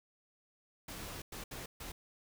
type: noise bursts at uneven times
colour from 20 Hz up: pink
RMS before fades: -45 dBFS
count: 4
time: 0.88-1.22 / 1.32-1.44 / 1.51-1.66 / 1.8-1.92 s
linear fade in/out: 5 ms
effects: none